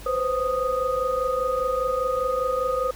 sine tone cluster, 502 / 527 / 1242 Hz, B4 / C5 / D#6, +28 / +12 / -3 cents, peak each -26 dBFS, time 0.06-2.91 s, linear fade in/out 5 ms, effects added 50 Hz sine -41 dBFS peak until 2.95 s + pink hiss -44 dBFS RMS until 2.95 s

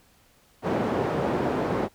white band-pass noise, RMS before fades -26 dBFS, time 0.62-1.89 s, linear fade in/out 50 ms, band 120 to 590 Hz, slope 12 dB/octave, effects pink hiss -60 dBFS RMS until 1.94 s

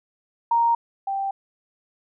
sine tone pair in turn, 932.3 / 784 Hz, A#5 / G5, 0 / 0 cents, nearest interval minor third, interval 300 cents, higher first, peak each -16 / -23 dBFS, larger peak first, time 0.51-0.75 / 1.07-1.31 s, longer neither, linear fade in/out 5 ms, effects none

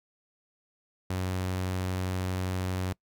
sawtooth tone, 92.5 Hz, F#2, in tune, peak -25 dBFS, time 1.1-2.93 s, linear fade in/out 5 ms, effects noise-tail reverb RT60 0.1 s tail -24 dB re dry

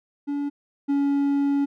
triangle tone pair in turn, 285.9 / 281.6 Hz, D4 / C#4, -46 / +27 cents, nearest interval unison, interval 27 cents, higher first, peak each -22 / -17 dBFS, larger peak second, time 0.27-0.5 / 0.88-1.66 s, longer second, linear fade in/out 20 ms, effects none

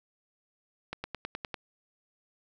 accelerating click train, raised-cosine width 0.3 ms, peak -19 dBFS, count 7, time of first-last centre 0.93-1.542 s, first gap 110 ms, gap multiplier 0.97, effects none

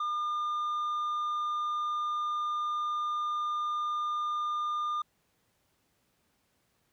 sine tone with tanh clipping, 1207 Hz, D6, 47 cents sharp, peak -30 dBFS, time 0-5.02 s, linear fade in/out 5 ms, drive 4 dB, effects pink hiss -73 dBFS RMS until 6.92 s + high-pass 60 Hz 12 dB/octave

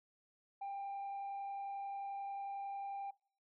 sine tone with frequency modulation, 794 Hz, G5, 22 cents sharp, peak -38 dBFS, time 0.61-3.11 s, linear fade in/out 10 ms, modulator 31.2 Hz, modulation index 0.25, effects noise-tail reverb RT60 0.5 s tail -25 dB re dry + tanh soft clip ceiling -39 dBFS

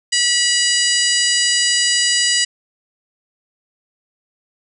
harmonic tone, 972 Hz, B5, 28 cents flat, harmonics 2 / 3 / 4 / 5 / 6 / 7 / 8 / 9, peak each -21 / -19 / -27 / -19 / -29 / -25 / -21 / -26 dBFS, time 0.12-2.45 s, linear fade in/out 10 ms, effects none

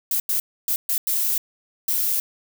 violet noise bursts at uneven times, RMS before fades -22 dBFS, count 6, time 0.11-0.2 / 0.29-0.4 / 0.68-0.76 / 0.89-0.98 / 1.07-1.38 / 1.88-2.2 s, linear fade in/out 2 ms, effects none

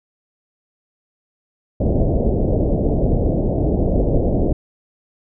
pink low-pass noise, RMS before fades -17 dBFS, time 1.8-4.53 s, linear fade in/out 5 ms, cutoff 650 Hz, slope 48 dB/octave, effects none

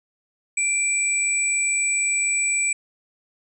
sine tone pair together, 2349 / 7901 Hz, D7 / B8, 0 / 0 cents, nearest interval octave + major sixth, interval 2100 cents, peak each -22 / -22 dBFS, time 0.57-2.73 s, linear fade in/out 5 ms, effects none

